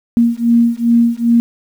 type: beating tone pair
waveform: sine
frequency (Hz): 233.1 / 235.6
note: A#3 / A#3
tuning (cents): 0 / +19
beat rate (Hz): 2.5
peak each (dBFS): -12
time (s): 0.17-1.4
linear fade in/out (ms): 0
effects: 7-bit